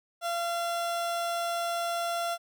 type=tone; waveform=30% pulse; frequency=685 Hz; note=F5; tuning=34 cents flat; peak=-26 dBFS; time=0.21-2.38 s; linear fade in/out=50 ms; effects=none